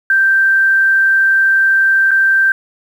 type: tone with dropouts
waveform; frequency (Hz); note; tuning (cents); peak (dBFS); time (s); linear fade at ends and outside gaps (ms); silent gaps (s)
sine; 1568; G6; 0; -8; 0.1-2.52; 2; 2.109-2.114
effects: 7-bit